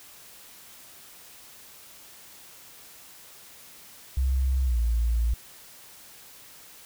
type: tone with pitch glide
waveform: sine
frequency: 65.41 to 57.6 Hz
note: C2 to A#1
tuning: 0 to -20 cents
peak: -21 dBFS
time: 4.17-5.34 s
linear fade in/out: 5 ms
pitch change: -220 cents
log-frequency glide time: 4.64-4.78 s
effects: white hiss -49 dBFS RMS until 6.85 s